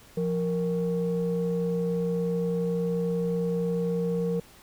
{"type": "tone pair together", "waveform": "sine", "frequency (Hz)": [174.03, 465.6], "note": ["F3", "A#4"], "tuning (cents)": [-6, -2], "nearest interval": "octave + perfect fourth", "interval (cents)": 1704, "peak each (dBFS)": -26, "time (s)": [0.17, 4.4], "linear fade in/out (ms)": 5, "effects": ["tanh soft clip ceiling -19 dBFS", "pink hiss -53 dBFS RMS until 4.62 s"]}